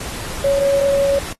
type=tone in noise; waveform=sine; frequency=557 Hz; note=C#5; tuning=8 cents sharp; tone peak=-12 dBFS; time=0.44-1.19 s; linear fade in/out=5 ms; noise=pink; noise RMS=-29 dBFS; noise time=0-1.33 s; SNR=+14 dB; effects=noise-tail reverb RT60 0.1 s tail -20 dB re dry + AAC 32 kbps